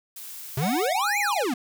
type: noise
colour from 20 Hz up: blue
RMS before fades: -39 dBFS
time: 0.16-0.87 s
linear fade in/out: 5 ms
type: exponential two-way sweep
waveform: square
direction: up then down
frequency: 123.47 to 2500 to 223.9 Hz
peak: -24 dBFS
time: 0.57-1.54 s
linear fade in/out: 5 ms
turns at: 1.19 s
type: tone with pitch glide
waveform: square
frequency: 740 to 821.1 Hz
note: F#5 to G#5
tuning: 0 to -20 cents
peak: -28 dBFS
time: 0.61-1.44 s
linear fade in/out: 20 ms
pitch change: +180 cents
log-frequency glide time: 0.97-1.04 s
effects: none